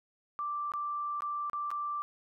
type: tone with dropouts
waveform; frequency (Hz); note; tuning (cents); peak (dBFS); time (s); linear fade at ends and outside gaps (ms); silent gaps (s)
sine; 1174.7; D6; 0; -32; 0.39-2.02; 0; 0.719-0.737 / 1.206-1.221 / 1.498-1.532 / 1.705-1.714
effects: none